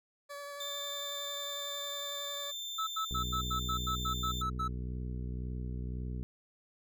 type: tone with vibrato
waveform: 20% pulse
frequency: 571 Hz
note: D5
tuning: 49 cents flat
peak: -37 dBFS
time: 0.29-2.52 s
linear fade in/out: 20 ms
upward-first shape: triangle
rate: 11 Hz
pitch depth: 15 cents each way
type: tone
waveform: 35% pulse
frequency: 3568 Hz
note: A7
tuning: 23 cents sharp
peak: -36 dBFS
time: 0.6-4.42 s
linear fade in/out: 5 ms
type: tone bursts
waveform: triangle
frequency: 1306 Hz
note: E6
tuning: 17 cents flat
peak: -30 dBFS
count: 11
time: 2.78-4.681 s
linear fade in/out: 10 ms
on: 91 ms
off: 90 ms
type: harmonic tone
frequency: 61.9 Hz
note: B1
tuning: 5 cents sharp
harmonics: 1 / 2 / 3 / 4 / 5 / 6 / 7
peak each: -37 / -41 / -45 / -49 / -55 / -55 / -55 dBFS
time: 3.11-6.23 s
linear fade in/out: 0 ms
effects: none